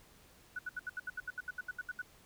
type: tone bursts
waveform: sine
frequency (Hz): 1480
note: F#6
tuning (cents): 0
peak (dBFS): -36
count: 15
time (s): 0.56-2.018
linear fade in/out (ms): 5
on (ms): 30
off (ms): 72
effects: pink hiss -62 dBFS RMS until 2.25 s